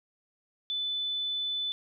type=tone; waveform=sine; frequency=3500 Hz; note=A7; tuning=10 cents flat; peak=-29 dBFS; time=0.7-1.72 s; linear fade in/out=0 ms; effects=none